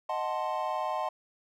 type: chord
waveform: triangle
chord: D# diminished seventh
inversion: none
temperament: equal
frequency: 622.3 / 740 / 880 / 1046.5 Hz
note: D#5 / F#5 / A5 / C6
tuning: 0 / 0 / 0 / 0 cents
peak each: -33 dBFS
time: 0.09-1.09 s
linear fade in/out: 5 ms
effects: none